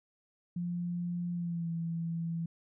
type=tone with pitch glide; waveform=sine; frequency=174.61 to 166.53 Hz; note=F3 to E3; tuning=0 to +18 cents; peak=-32 dBFS; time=0.56-2.46 s; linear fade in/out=5 ms; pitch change=-82 cents; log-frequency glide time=1.33-1.7 s; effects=none